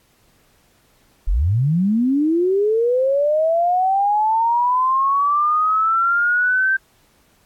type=linear sweep; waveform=sine; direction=up; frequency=32.7 to 1568 Hz; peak=-14 dBFS; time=1.27-6.77 s; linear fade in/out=10 ms; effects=pink hiss -58 dBFS RMS until 7.45 s + AAC 64 kbps